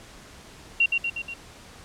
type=tone with echo; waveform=sine; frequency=2753 Hz; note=F7; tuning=25 cents flat; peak=-16 dBFS; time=0.8-0.86 s; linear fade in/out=5 ms; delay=120 ms; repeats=4; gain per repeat=-4 dB; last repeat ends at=1.34 s; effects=pink hiss -47 dBFS RMS until 1.84 s + low-pass 9000 Hz 12 dB/octave